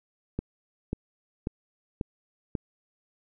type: click train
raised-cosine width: 3 ms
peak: -16 dBFS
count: 5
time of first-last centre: 0.39-2.552 s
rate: 1.85 Hz
effects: none